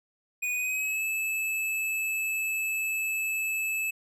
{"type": "tone with pitch glide", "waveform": "square", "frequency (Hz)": [2472, 2611], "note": ["D#7", "E7"], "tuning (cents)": [-12, -17], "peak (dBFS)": -28, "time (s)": [0.42, 3.91], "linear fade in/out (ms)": 10, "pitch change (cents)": 95, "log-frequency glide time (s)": [0.54, 1.04], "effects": []}